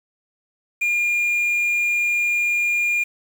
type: tone with quantisation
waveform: triangle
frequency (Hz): 2413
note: D7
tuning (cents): +46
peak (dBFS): -16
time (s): 0.81-3.04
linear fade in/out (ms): 10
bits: 7
effects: none